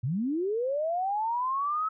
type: linear sweep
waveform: sine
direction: up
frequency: 110 to 1301 Hz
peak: -26 dBFS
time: 0.03-1.89 s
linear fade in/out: 10 ms
effects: none